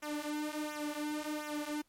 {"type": "tone with flanger", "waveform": "sawtooth", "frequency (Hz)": 300, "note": "D4", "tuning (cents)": 37, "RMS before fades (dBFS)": -38, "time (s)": [0.02, 1.82], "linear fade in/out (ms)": 10, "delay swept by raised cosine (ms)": [0.22, 5.12], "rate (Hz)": 1.4, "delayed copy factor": -0.85, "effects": ["pink hiss -73 dBFS RMS until 1.88 s", "MP3 64 kbps"]}